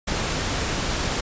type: noise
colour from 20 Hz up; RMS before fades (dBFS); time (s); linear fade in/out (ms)
pink; -25; 0.07-1.21; 10
effects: resampled to 16000 Hz